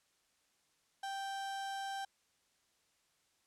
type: tone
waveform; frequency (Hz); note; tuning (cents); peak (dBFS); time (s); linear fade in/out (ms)
35% pulse; 784; G5; 0; -37; 1.03-2.05; 5
effects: white hiss -75 dBFS RMS until 3.46 s + low-pass 9000 Hz 12 dB/octave

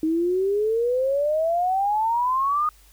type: exponential sweep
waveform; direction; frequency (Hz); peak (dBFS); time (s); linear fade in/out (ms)
sine; up; 311.6 to 1244.5; -19; 0.03-2.69; 2
effects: added 50 Hz sine -52 dBFS peak until 2.92 s + white hiss -56 dBFS RMS until 2.92 s

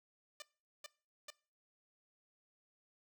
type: tone bursts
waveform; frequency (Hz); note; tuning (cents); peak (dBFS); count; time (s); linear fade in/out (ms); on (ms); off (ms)
5% pulse; 596; D5; +25; -35; 3; 0.4-1.303; 2; 21; 420
effects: noise-tail reverb RT60 0.4 s tail -21 dB re dry

